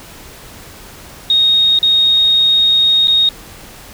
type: tone with dropouts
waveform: sine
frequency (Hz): 3729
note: A#7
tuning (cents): 0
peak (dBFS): -8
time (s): 1.3-3.29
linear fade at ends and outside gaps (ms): 2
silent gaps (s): 1.789-1.829 / 3.073-3.08
effects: pink hiss -36 dBFS RMS until 3.93 s